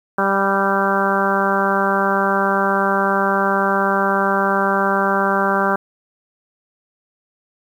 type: harmonic tone with a mistuned harmonic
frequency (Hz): 196.4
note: G3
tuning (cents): +4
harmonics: 1 / 2 / 3 / 4 / 5 / 6 / 7 / 8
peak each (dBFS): -23 / -23 / -23 / -23 / -23 / -23 / -23 / -23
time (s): 0.18-5.76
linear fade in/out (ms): 5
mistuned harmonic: 8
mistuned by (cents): -19
effects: 8-bit